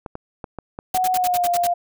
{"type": "clicks", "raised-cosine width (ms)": 1, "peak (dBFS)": -17, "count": 6, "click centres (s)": [0.062, 0.154, 0.442, 0.587, 0.789, 0.947]}
{"type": "noise bursts", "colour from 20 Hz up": "white", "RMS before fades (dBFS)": -27, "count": 8, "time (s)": [0.94, 1.672], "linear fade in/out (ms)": 5, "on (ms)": 39, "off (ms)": 60}
{"type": "tone with pitch glide", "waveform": "sine", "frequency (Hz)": [740, 698.5], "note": ["F#5", "F5"], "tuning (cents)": [0, 0], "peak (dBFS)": -17, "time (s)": [0.94, 1.74], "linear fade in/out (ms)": 10, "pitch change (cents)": -100, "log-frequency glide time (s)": [1.12, 1.5]}
{"effects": []}